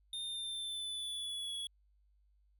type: tone with pitch glide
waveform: square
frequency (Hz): 3633 to 3370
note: A#7 to G#7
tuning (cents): -45 to +25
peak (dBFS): -39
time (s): 0.13-1.67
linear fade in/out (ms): 2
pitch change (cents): -130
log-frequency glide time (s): 0.24-1.53
effects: added 50 Hz sine -67 dBFS peak until 2.59 s